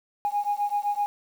sine beating tone pair, 818 / 825.8 Hz, G#5 / G#5, -26 / -10 cents, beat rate 7.8 Hz, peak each -26 dBFS, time 0.25-1.06 s, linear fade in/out 0 ms, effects tanh soft clip ceiling -17 dBFS + 8-bit

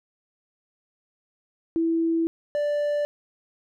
sine / triangle tone pair in turn, 329.6 / 586.6 Hz, E4 / D5, 0 / -2 cents, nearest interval minor seventh, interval 998 cents, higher second, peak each -20 dBFS, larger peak neither, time 1.76-2.27 / 2.55-3.05 s, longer first, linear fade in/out 0 ms, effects none

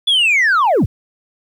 sine linear sweep, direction down, 3481 to 53 Hz, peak -8 dBFS, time 0.07-0.86 s, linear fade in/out 10 ms, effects tanh soft clip ceiling -9 dBFS + 8-bit

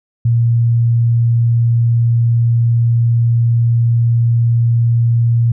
sine tone, 117.2 Hz, A#2, 10 cents sharp, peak -9 dBFS, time 0.25-5.52 s, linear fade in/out 5 ms, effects none

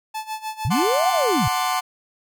45% pulse tone with tremolo, 870 Hz, A5, 20 cents flat, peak -25 dBFS, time 0.14-0.84 s, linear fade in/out 10 ms, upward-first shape sine, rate 6.6 Hz, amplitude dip 85%
sine linear two-way sweep, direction up then down, 88.9 to 775 to 88.9 Hz, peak -19 dBFS, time 0.65-1.48 s, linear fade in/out 0 ms, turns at 1.1 s
40% pulse chord, D dominant seventh, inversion first, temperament equal, 740 / 880 / 1046.5 / 1174.7 Hz, F#5 / A5 / C6 / D6, 0 / 0 / 0 / 0 cents, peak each -23 / -28 / -24 / -27 dBFS, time 0.7-1.81 s, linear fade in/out 20 ms
effects none

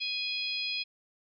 harmonic tone, 830.6 Hz, G#5, in tune, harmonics 3 / 4 / 5 / 6, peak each -35 / -36 / -37 / -38 dBFS, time 0-0.84 s, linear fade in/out 20 ms, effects none

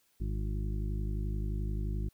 harmonic tone, 51.5 Hz, G#1, 14 cents flat, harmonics 1 / 2 / 3 / 4 / 6 / 7, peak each -32 / -38 / -42 / -44 / -48 / -49 dBFS, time 0.2-2.09 s, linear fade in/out 10 ms, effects white hiss -71 dBFS RMS until 2.13 s

